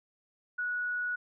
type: tone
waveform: sine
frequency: 1465 Hz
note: F#6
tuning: 18 cents flat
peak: -30 dBFS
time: 0.58-1.16 s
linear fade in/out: 10 ms
effects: none